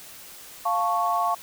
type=chord; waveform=sine; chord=F augmented; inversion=none; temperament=equal; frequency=698.5 / 880 / 1108.7 Hz; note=F5 / A5 / C#6; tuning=0 / 0 / 0 cents; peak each=-25 / -28 / -24 dBFS; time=0.65-1.35 s; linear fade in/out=10 ms; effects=white hiss -44 dBFS RMS until 1.42 s